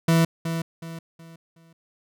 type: tone with echo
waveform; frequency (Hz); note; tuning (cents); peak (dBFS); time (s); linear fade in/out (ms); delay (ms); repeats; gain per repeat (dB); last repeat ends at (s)
40% pulse; 164.81; E3; 0; -15; 0.08-0.25; 5; 370; 4; -9; 1.73
effects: none